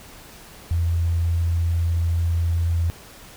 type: tone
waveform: sine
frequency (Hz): 84.4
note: E2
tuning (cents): +41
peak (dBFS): -18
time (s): 0.71-2.9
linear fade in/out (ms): 0
effects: pink hiss -44 dBFS RMS until 3.36 s